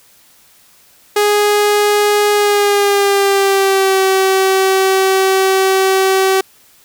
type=tone with pitch glide; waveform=sawtooth; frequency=414.6 to 382.4 Hz; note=G#4 to G4; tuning=-3 to -43 cents; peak=-6 dBFS; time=1.16-6.41 s; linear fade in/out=5 ms; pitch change=-140 cents; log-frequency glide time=2.33-4.01 s; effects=white hiss -48 dBFS RMS until 6.84 s